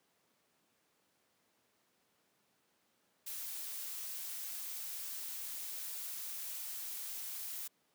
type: noise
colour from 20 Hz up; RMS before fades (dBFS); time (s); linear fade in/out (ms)
blue; -43; 3.26-7.68; 10
effects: pink hiss -75 dBFS RMS until 7.94 s + high-pass 200 Hz 12 dB/octave